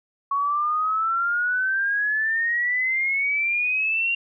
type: exponential sweep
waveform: sine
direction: up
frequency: 1108.7 to 2780 Hz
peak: -20 dBFS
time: 0.31-4.15 s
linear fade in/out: 5 ms
effects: none